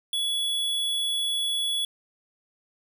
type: tone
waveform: square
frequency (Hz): 3389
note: G#7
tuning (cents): +34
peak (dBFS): -25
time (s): 0.13-1.85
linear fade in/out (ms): 2
effects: none